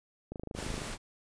click train, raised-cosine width 2 ms, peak -26 dBFS, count 14, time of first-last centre 0.32-0.818 s, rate 26.1 Hz
pink noise, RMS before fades -39 dBFS, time 0.54-0.98 s, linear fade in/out 50 ms
effects resampled to 22050 Hz

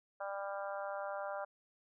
harmonic tone, 198.3 Hz, G3, 20 cents sharp, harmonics 3 / 4 / 5 / 6 / 7 / 8, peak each -41 / -44 / -48 / -49 / -47 / -54 dBFS, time 0.2-1.45 s, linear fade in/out 10 ms, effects none

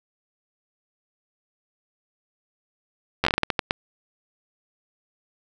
slowing click train, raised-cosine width 0.3 ms, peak -4 dBFS, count 11, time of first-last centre 3.24-3.709 s, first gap 11 ms, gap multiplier 1.3, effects none

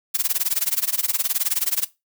blue noise with tremolo, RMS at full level -19 dBFS, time 0.14-1.85 s, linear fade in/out 10 ms, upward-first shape sine, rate 19 Hz, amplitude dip 100%, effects noise-tail reverb RT60 0.2 s tail -17 dB re dry

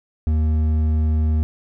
triangle tone with hard clipping, 77.9 Hz, D#2, 3 cents sharp, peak -17 dBFS, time 0.27-1.43 s, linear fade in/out 0 ms, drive 10 dB, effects none

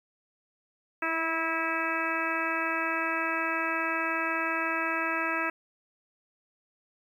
harmonic tone with a mistuned harmonic, 325.5 Hz, E4, 22 cents flat, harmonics 1 / 2 / 3 / 4 / 5 / 6 / 7 / 8, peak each -36 / -37 / -36 / -33 / -33 / -36 / -38 / -35 dBFS, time 1.02-5.5 s, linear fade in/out 5 ms, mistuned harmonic 1, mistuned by +16 cents, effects 10-bit

